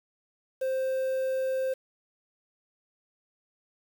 triangle tone with quantisation, 524 Hz, C5, 2 cents sharp, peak -24 dBFS, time 0.61-1.74 s, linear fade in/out 10 ms, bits 8, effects none

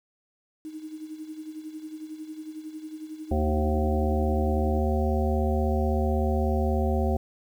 sine tone with tremolo, 311.1 Hz, D#4, in tune, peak -33 dBFS, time 0.65-4.79 s, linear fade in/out 0 ms, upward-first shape sine, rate 11 Hz, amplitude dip 65%
harmonic tone, 76.3 Hz, D#2, 33 cents flat, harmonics 1 / 3 / 5 / 7 / 9 / 10, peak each -24 / -29 / -31 / -32 / -34 / -34 dBFS, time 3.31-7.17 s, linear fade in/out 5 ms
effects 9-bit

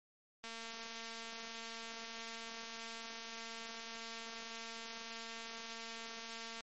click train, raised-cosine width 0.2 ms, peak -30 dBFS, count 1407, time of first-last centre 0.44-6.607 s, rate 228 Hz, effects MP3 32 kbps

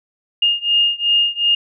sine beating tone pair, 2833 / 2835.7 Hz, F7 / F7, +24 / +26 cents, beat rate 2.7 Hz, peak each -16 / -17 dBFS, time 0.42-1.55 s, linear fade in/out 5 ms, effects none

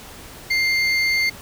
triangle tone pair together, 2103 / 4450 Hz, C7 / C#8, +8 / +6 cents, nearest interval octave + minor second, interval 1298 cents, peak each -16 / -23 dBFS, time 0.5-1.3 s, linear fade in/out 10 ms, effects pink hiss -40 dBFS RMS until 1.41 s

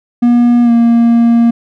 triangle tone with pitch glide, 240 to 233.6 Hz, B3 to A#3, -49 to +4 cents, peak -3 dBFS, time 0.22-1.51 s, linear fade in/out 10 ms, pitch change -47 cents, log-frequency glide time 0.63-0.71 s, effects none

